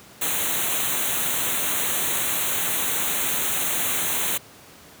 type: band-stop noise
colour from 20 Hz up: white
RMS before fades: -24 dBFS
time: 0.21-4.38 s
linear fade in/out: 10 ms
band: 4100 to 6100 Hz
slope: 96 dB/octave
effects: pink hiss -47 dBFS RMS until 5 s + high-pass 100 Hz 12 dB/octave